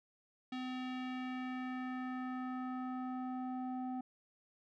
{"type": "tone with low-pass filter sweep", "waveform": "square", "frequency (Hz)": 255.1, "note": "C4", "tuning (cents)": -44, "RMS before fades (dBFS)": -41, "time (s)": [0.52, 4.01], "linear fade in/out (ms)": 5, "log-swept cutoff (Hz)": [3400, 760], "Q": 1.8, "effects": []}